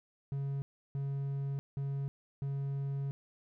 triangle tone bursts at uneven times, 138.59 Hz, C#3, in tune, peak -31 dBFS, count 4, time 0.32-0.62 / 0.95-1.59 / 1.77-2.08 / 2.42-3.11 s, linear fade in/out 0 ms, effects none

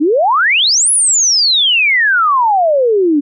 sine exponential two-way sweep, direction up then down, 277.2 to 10548 to 277.2 Hz, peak -8 dBFS, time 0-3.21 s, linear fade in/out 20 ms, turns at 0.91 s, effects none

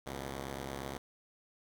5% pulse tone pair together, 68.53 / 122.1 Hz, C#2 / B2, -19 / -19 cents, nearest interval minor seventh, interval 1000 cents, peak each -29 / -34 dBFS, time 0.06-0.98 s, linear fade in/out 5 ms, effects none

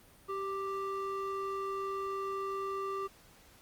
triangle ring-modulated tone, 784 Hz, G5, in tune, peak -29 dBFS, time 0.28-3.08 s, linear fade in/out 20 ms, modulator 394 Hz, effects pink hiss -60 dBFS RMS until 3.61 s + Opus 32 kbps

